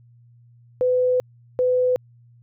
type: tone pair in turn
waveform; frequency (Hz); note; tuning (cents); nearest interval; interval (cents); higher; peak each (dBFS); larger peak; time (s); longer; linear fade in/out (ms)
sine; 503 / 503; B4 / B4; +32 / +32; unison; 0; neither; -16; neither; 0.81-1.2 / 1.59-1.96; first; 0
effects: added 119 Hz sine -49 dBFS peak until 2.42 s